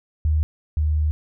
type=tone pair in turn; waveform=sine; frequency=77 / 76.34 Hz; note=D#2 / D#2; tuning=-17 / -32 cents; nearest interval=unison; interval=15 cents; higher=first; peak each=-16 / -17 dBFS; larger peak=first; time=0.25-0.43 / 0.77-1.11 s; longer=second; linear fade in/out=0 ms; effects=none